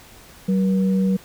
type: tone pair together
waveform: sine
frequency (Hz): 190 / 478.8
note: F#3 / A#4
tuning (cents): +46 / +46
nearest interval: octave + major third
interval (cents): 1600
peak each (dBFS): -16 / -28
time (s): 0.48-1.17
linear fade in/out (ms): 10
effects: pink hiss -46 dBFS RMS until 1.24 s